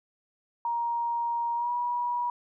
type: tone with pitch glide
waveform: sine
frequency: 940 to 966.4 Hz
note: A#5 to B5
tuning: +14 to -38 cents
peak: -26 dBFS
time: 0.65-2.3 s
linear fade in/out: 2 ms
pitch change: +48 cents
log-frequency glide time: 1.55-1.71 s
effects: none

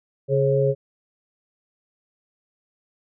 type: tone cluster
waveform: sine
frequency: 137.9 / 418 / 542 Hz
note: C#3 / G#4 / C#5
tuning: -9 / +11 / -39 cents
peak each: -21 dBFS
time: 0.28-0.75 s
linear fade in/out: 50 ms
effects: none

